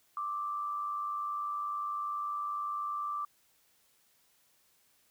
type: tone with amplitude modulation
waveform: sine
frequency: 1174.7 Hz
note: D6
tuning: in tune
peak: -30 dBFS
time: 0.17-3.25 s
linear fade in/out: 2 ms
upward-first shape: sine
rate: 100 Hz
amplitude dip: 60%
effects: white hiss -69 dBFS RMS until 5.1 s